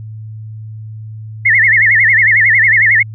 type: tone with vibrato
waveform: sine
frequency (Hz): 1954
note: B6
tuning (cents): -19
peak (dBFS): -6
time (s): 1.45-3.03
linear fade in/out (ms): 10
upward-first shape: sine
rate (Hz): 11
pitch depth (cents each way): 190
effects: added 109 Hz sine -25 dBFS peak until 3.14 s